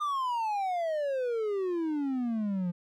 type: exponential sweep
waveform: triangle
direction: down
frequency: 1220 to 171.8 Hz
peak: -26 dBFS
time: 0-2.72 s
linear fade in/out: 20 ms
effects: none